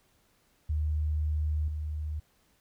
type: tone with level steps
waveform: sine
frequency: 76.3 Hz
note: D#2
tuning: 33 cents flat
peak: -26 / -31 dBFS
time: 0.69-2.2 s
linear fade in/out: 10 ms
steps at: 1.68 s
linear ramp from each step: 2 ms
effects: pink hiss -68 dBFS RMS until 2.6 s